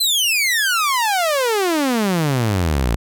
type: exponential sweep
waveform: sawtooth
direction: down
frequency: 4186 to 53.3 Hz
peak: -12 dBFS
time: 0-2.96 s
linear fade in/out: 10 ms
effects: none